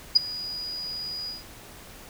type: tone with ADSR envelope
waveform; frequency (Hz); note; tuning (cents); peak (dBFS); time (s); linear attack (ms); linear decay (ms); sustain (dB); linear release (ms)
sine; 4909; D#8; -24; -10; 0.15-1.44; 14; 14; -21; 160
effects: pink hiss -46 dBFS RMS until 2.09 s